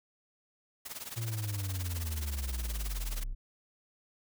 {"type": "noise with tremolo", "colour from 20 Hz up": "white", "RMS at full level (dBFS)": -39, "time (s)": [0.85, 3.24], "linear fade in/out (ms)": 10, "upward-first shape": "triangle", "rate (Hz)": 19, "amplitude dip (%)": 90}
{"type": "linear sweep", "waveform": "triangle", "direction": "down", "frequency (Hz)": [116.54, 30], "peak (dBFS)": -31, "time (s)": [1.16, 3.35], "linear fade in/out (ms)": 20}
{"effects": []}